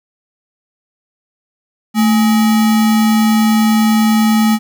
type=tone with sample-and-hold; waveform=sine; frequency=220 Hz; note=A3; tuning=in tune; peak=-8 dBFS; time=1.94-4.59 s; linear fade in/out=50 ms; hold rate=1050 Hz; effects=none